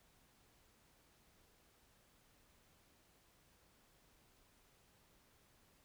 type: silence
effects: pink hiss -71 dBFS RMS until 5.84 s